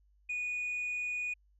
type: tone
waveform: sine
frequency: 2464 Hz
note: D#7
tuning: 17 cents flat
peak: -31 dBFS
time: 0.29-1.34 s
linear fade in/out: 10 ms
effects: tanh soft clip ceiling -31 dBFS + added 50 Hz sine -64 dBFS peak until 1.59 s